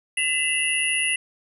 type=tone cluster; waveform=sine; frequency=2008 / 2675 / 2830 / 9970 Hz; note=B6 / E7 / F7 / D#9; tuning=+28 / +25 / +22 / +2 cents; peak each=-26 dBFS; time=0.17-1.16 s; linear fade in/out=5 ms; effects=none